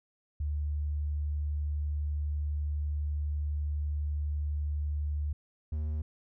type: tone pair in turn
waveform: sine / triangle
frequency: 74 / 76.21 Hz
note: D2 / D#2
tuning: +14 / -35 cents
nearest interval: minor second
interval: 51 cents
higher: second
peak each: -29 / -28 dBFS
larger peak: second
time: 0.4-5.33 / 5.72-6.02 s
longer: first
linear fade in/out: 5 ms
effects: none